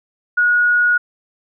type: tone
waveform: sine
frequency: 1451 Hz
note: F#6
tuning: 34 cents flat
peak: -11 dBFS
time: 0.37-0.98 s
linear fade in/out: 10 ms
effects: none